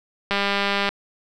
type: click train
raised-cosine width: 0.3 ms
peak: -6 dBFS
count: 117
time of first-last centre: 0.31-0.89 s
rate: 200 Hz
effects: none